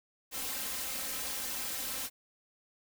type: noise with comb filter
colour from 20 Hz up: white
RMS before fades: -37 dBFS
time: 0.31-2.1 s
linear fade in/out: 50 ms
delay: 3.8 ms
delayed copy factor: +0.8
effects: none